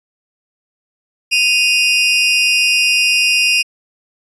30% pulse tone pair together, 2492 / 2781 Hz, D#7 / F7, +2 / -8 cents, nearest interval major second, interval 190 cents, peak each -11 dBFS, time 1.31-3.63 s, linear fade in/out 20 ms, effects resampled to 24000 Hz

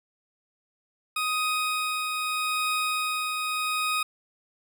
20% pulse tone with tremolo, 1251 Hz, D#6, 9 cents sharp, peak -19 dBFS, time 1.16-4.03 s, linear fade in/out 5 ms, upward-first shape triangle, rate 0.8 Hz, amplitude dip 35%, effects none

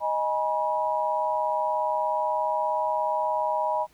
sine chord, G# minor, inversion second, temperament equal with one note detuned, 622.3 / 830.6 / 967.4 Hz, D#5 / G#5 / B5, 0 / 0 / -36 cents, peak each -28 / -29 / -26 dBFS, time 0-3.87 s, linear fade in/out 50 ms, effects pink hiss -61 dBFS RMS until 3.93 s

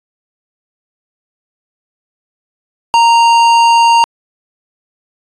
sine tone with tanh clipping, 929 Hz, A#5, 6 cents flat, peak -7 dBFS, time 2.94-4.04 s, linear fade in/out 0 ms, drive 15 dB, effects resampled to 22050 Hz

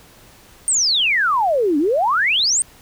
sine exponential two-way sweep, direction down then up, 8920 to 277.2 to 8920 Hz, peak -14 dBFS, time 0.68-2.62 s, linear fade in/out 0 ms, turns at 1.78 s, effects pink hiss -47 dBFS RMS until 2.81 s

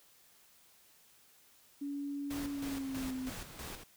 sine tone with pitch glide, 283.6 to 258.6 Hz, C#4 to C4, +40 to -20 cents, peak -36 dBFS, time 1.81-3.3 s, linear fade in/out 10 ms, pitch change -160 cents, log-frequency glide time 2.51-3.13 s
pink noise with tremolo, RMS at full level -44 dBFS, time 2.3-3.84 s, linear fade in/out 10 ms, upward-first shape square, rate 3.1 Hz, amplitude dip 55%
effects white hiss -64 dBFS RMS until 3.96 s

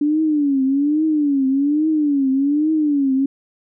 sine tone with vibrato, 288.9 Hz, D4, 28 cents flat, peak -14 dBFS, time 0.01-3.26 s, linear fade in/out 5 ms, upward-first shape triangle, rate 1.2 Hz, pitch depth 170 cents each way, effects none

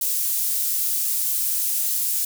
pink high-pass noise, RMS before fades -23 dBFS, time 0.01-2.25 s, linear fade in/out 5 ms, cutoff 11000 Hz, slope 12 dB/octave, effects none

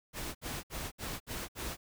pink noise bursts, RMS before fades -39 dBFS, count 6, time 0.13-1.77 s, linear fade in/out 50 ms, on 220 ms, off 64 ms, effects none

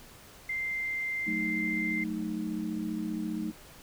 sine tone, 2089 Hz, C7, 3 cents flat, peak -30 dBFS, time 0.49-2.04 s, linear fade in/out 5 ms
sine chord, D# diminished, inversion first, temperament equal, 185 / 220 / 311.1 Hz, F#3 / A3 / D#4, 0 / 0 / 0 cents, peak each -37 / -34 / -35 dBFS, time 1.26-3.52 s, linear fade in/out 20 ms
effects pink hiss -52 dBFS RMS until 3.82 s

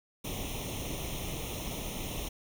pink noise with comb filter, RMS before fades -37 dBFS, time 0.24-2.29 s, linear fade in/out 10 ms, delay 0.32 ms, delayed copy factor +0.85, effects none

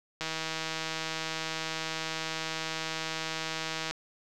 click train, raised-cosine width 0.2 ms, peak -16 dBFS, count 593, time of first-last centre 0.21-3.91 s, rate 160 Hz, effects none

